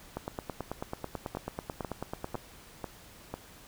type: two click trains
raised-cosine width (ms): 1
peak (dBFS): -21 / -20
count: 5 / 21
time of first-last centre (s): 1.35-3.34 / 0.17-2.353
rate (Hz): 2.01 / 9.16
effects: pink hiss -53 dBFS RMS until 3.67 s